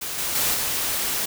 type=noise with level steps; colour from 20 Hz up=white; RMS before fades=-30 / -26 / -22 / -25 dBFS; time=0.01-1.26 s; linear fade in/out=10 ms; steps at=0.18 / 0.35 / 0.54 s; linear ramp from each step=5 ms; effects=none